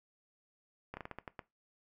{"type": "slowing click train", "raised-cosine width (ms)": 0.5, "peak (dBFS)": -27, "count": 8, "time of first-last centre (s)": [0.94, 1.392], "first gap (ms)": 30, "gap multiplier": 1.25, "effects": ["noise-tail reverb RT60 0.2 s tail -18 dB re dry"]}